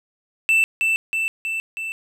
triangle tone with echo, 2660 Hz, E7, 15 cents sharp, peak -12 dBFS, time 0.49-0.64 s, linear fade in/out 0 ms, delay 320 ms, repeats 4, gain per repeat -3 dB, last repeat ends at 1.92 s, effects none

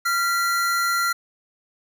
square tone pair together, 1380.7 / 1965 Hz, F6 / B6, -20 / -9 cents, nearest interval tritone, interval 611 cents, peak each -21 / -28 dBFS, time 0.05-1.13 s, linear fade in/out 10 ms, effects none

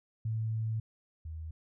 sine tone pair in turn, 111 / 79.65 Hz, A2 / D#2, +16 / +41 cents, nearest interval tritone, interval 575 cents, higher first, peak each -30 / -38 dBFS, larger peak first, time 0.25-0.8 / 1.25-1.51 s, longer first, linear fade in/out 5 ms, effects none

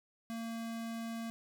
square tone, 228.5 Hz, A#3, 34 cents flat, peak -39 dBFS, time 0.3-1.3 s, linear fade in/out 0 ms, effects none

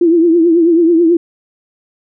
sine tone with vibrato, 335.7 Hz, E4, 32 cents sharp, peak -6 dBFS, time 0.01-1.17 s, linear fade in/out 5 ms, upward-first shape triangle, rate 9.2 Hz, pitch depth 99 cents each way, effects none

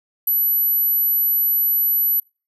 sine tone, 11840 Hz, F#9, in tune, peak -15 dBFS, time 0.27-2.2 s, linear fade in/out 5 ms, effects noise-tail reverb RT60 0.3 s tail -25 dB re dry

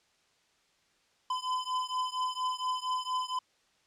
square beating tone pair, 1013 / 1017.3 Hz, B5 / C6, +44 / -49 cents, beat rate 4.3 Hz, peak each -34 / -35 dBFS, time 1.3-3.39 s, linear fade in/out 5 ms, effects white hiss -69 dBFS RMS until 3.86 s + low-pass 6000 Hz 12 dB/octave

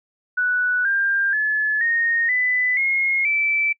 sine tone with pitch steps, 1480 / 1595.4 / 1719.8 / 1853.9 / 1998.5 / 2154 / 2322 Hz, F#6 / G6 / A6 / A#6 / B6 / C7 / D7, 0 / +30 / -40 / -10 / +20 / +50 / -20 cents, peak -17 dBFS, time 0.37-3.73 s, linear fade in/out 10 ms, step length 480 ms, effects noise-tail reverb RT60 0.1 s tail -26 dB re dry

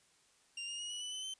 sawtooth tone with pitch steps, 2790 / 2837 / 2885 / 2934 / 2983 / 3034 / 3085 Hz, F7 / F7 / F#7 / F#7 / F#7 / F#7 / G7, -2 / +27 / -44 / -15 / +13 / +43 / -28 cents, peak -37 dBFS, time 0.57-1.34 s, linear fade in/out 5 ms, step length 110 ms, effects white hiss -69 dBFS RMS until 1.39 s + resampled to 22050 Hz

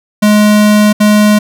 square tone bursts at uneven times, 210 Hz, G#3, 19 cents sharp, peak -5 dBFS, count 2, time 0.22-0.93 / 1-1.39 s, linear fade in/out 10 ms, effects none

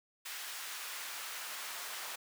pink noise with high-pass filter sweep, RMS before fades -43 dBFS, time 0.25-2.16 s, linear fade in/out 10 ms, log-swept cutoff 1500 to 960 Hz, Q 0.82, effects none

